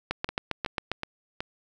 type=two click trains; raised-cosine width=0.3 ms; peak=-15 / -11 dBFS; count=4 / 7; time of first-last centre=0.29-1.405 / 0.11-0.916 s; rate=2.69 / 7.44 Hz; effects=none